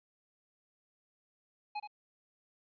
square tone with echo, 837 Hz, G#5, 13 cents sharp, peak -36 dBFS, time 1.75-1.8 s, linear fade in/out 10 ms, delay 75 ms, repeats 1, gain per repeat -7 dB, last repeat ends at 1.875 s, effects resampled to 11025 Hz + 12-bit

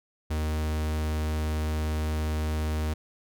45% pulse tone, 77.4 Hz, D#2, 9 cents flat, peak -26 dBFS, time 0.3-2.94 s, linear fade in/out 10 ms, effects none

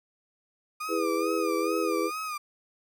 35% pulse tone with vibrato, 1219 Hz, D#6, 36 cents flat, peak -30 dBFS, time 0.8-2.38 s, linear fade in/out 10 ms, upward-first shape sine, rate 2.3 Hz, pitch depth 83 cents each way
sine chord, E major, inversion none, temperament just, 329.6 / 412 / 494.4 Hz, E4 / G#4 / B4, 0 / -14 / +2 cents, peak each -29 / -30 / -30 dBFS, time 0.88-2.11 s, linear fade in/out 50 ms
effects none

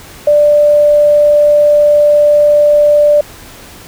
sine tone, 590 Hz, D5, 8 cents sharp, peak -4 dBFS, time 0.27-3.21 s, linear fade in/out 5 ms, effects pink hiss -34 dBFS RMS until 3.87 s

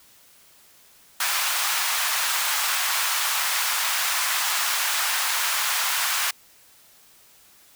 pink high-pass noise, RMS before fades -24 dBFS, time 1.2-6.31 s, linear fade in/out 5 ms, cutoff 950 Hz, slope 24 dB/octave, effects white hiss -54 dBFS RMS until 7.75 s

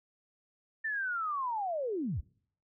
sine linear sweep, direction down, 1800 to 50.2 Hz, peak -31 dBFS, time 0.84-2.21 s, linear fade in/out 10 ms, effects noise-tail reverb RT60 0.6 s tail -25 dB re dry

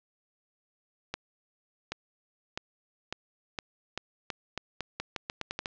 accelerating click train, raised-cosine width 0.2 ms, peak -15 dBFS, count 16, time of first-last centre 1.14-5.658 s, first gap 780 ms, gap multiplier 0.84, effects low-pass 5000 Hz 12 dB/octave

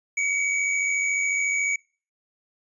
square tone pair together, 2177 / 2271 Hz, C#7 / C#7, -32 / +41 cents, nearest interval minor second, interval 73 cents, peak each -33 / -23 dBFS, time 0.17-1.76 s, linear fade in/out 5 ms, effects noise-tail reverb RT60 0.4 s tail -26 dB re dry + resampled to 22050 Hz

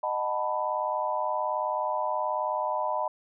sine chord, B dominant seventh, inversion first, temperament just, 617.4 / 740.8 / 889 / 987.8 Hz, D#5 / F#5 / A5 / B5, -14 / +2 / +18 / 0 cents, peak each -31 / -35 / -32 / -30 dBFS, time 0.03-3.08 s, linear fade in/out 5 ms, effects none

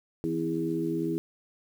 harmonic tone with a mistuned harmonic, 82 Hz, E2, 9 cents flat, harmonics 2 / 3 / 4 / 5, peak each -34 / -35 / -29 / -34 dBFS, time 0.24-1.18 s, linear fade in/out 0 ms, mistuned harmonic 3, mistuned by +44 cents, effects 9-bit

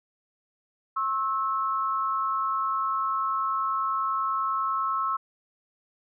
sine tone pair together, 1080 / 1310.1 Hz, C#6 / E6, -45 / -11 cents, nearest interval minor third, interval 334 cents, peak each -27 dBFS, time 0.96-5.17 s, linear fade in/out 10 ms, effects none

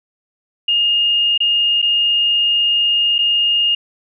sine tone with dropouts, 2838 Hz, F7, 27 cents sharp, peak -12 dBFS, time 0.68-3.75 s, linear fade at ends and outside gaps 5 ms, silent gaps 1.378-1.403 / 1.818-1.825 / 3.183-3.188 s, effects none

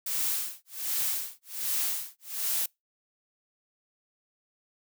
blue noise with tremolo, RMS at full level -28 dBFS, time 0.06-2.66 s, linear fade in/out 5 ms, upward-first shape sine, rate 1.3 Hz, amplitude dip 100%, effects noise-tail reverb RT60 0.2 s tail -26 dB re dry

